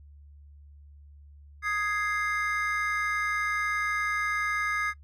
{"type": "chord", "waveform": "triangle", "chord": "Ab major", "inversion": "second", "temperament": "equal", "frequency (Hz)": [1244.5, 1661.2, 2093], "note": ["Eb6", "Ab6", "C7"], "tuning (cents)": [0, 0, 0], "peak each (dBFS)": -29, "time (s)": [1.62, 4.94], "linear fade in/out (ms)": 50, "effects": ["noise-tail reverb RT60 0.1 s tail -22 dB re dry", "added 72 Hz sine -48 dBFS peak until 5.03 s"]}